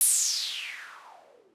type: noise with low-pass filter sweep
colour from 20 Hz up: violet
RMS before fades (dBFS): -30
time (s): 0.01-1.54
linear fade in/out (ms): 0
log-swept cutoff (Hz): 11000 to 320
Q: 5.1
effects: resampled to 32000 Hz